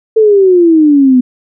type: exponential sweep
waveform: sine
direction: down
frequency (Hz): 448.3 to 246.9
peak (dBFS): -3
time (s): 0.16-1.21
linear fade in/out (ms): 10
effects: none